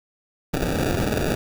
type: noise with sample-and-hold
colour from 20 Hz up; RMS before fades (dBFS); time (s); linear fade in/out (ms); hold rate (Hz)
white; -23; 0.53-1.35; 5; 1050
effects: none